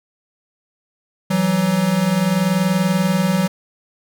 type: tone pair together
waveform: square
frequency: 167.4 / 187.9 Hz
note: E3 / F#3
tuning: +27 / +27 cents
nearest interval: major second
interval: 200 cents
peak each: -21 / -17 dBFS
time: 1.3-3.48 s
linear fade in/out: 10 ms
effects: none